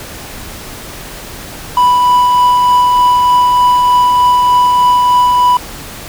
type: tone with tremolo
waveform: triangle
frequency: 987.8 Hz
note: B5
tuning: in tune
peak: -3 dBFS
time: 1.77-5.57 s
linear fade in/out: 2 ms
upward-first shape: triangle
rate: 3.3 Hz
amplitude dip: 25%
effects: pink hiss -28 dBFS RMS until 6.08 s